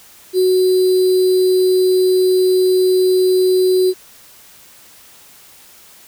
sine tone with sample-and-hold, 370 Hz, F#4, in tune, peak -10 dBFS, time 0.33-3.94 s, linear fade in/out 50 ms, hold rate 4410 Hz, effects white hiss -44 dBFS RMS until 6.07 s

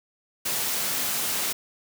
white high-pass noise, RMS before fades -27 dBFS, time 0.45-1.53 s, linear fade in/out 10 ms, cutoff 110 Hz, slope 12 dB/octave, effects none

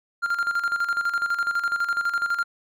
triangle tone with tremolo, 1394 Hz, F6, 4 cents flat, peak -18 dBFS, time 0.22-2.44 s, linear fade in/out 20 ms, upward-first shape square, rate 12 Hz, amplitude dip 65%, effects none

